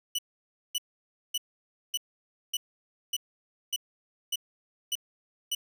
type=tone bursts; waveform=sawtooth; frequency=2960 Hz; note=F#7; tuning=in tune; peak=-24 dBFS; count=10; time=0.15-5.55 s; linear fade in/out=5 ms; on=36 ms; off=560 ms; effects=none